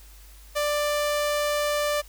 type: tone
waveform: sawtooth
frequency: 590 Hz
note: D5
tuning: 8 cents sharp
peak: -19 dBFS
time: 0.55-2.02 s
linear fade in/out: 20 ms
effects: added 50 Hz sine -46 dBFS peak until 2.08 s + white hiss -53 dBFS RMS until 2.08 s